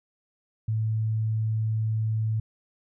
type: tone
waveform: sine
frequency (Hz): 110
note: A2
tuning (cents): 0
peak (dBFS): -23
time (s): 0.68-2.4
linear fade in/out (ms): 5
effects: none